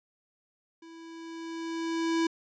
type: tone with level ramp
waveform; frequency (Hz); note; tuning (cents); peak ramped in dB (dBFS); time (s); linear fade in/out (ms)
square; 329.6; E4; 0; -48 to -24; 0.82-2.27; 5
effects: resampled to 16000 Hz